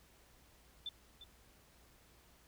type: tone with echo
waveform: sine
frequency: 3530 Hz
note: A7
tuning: 5 cents sharp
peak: -39 dBFS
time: 0.86-0.89 s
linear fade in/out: 2 ms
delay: 350 ms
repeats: 1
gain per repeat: -12 dB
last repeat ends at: 1.24 s
effects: added 60 Hz sine -68 dBFS peak until 2.47 s + pink hiss -66 dBFS RMS until 2.47 s